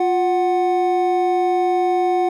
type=tone pair together; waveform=triangle; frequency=353.3 / 740 Hz; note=F4 / F#5; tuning=+20 / 0 cents; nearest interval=octave + minor second; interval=1280 cents; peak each=-16 dBFS; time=0-2.29 s; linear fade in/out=5 ms; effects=none